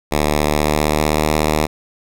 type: tone with pitch glide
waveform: 5% pulse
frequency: 74.9 to 76.69 Hz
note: D2 to D#2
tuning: +35 to -24 cents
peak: -3 dBFS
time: 0.11-1.67 s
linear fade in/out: 20 ms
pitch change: +41 cents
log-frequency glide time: 0.42-1.27 s
effects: none